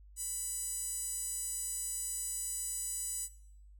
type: tone with high-pass filter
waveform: sawtooth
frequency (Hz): 987.8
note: B5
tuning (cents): 0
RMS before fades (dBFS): -38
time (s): 0.16-3.29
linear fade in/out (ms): 50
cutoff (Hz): 8200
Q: 5.5
effects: noise-tail reverb RT60 0.7 s tail -18 dB re dry + added 50 Hz sine -53 dBFS peak until 3.79 s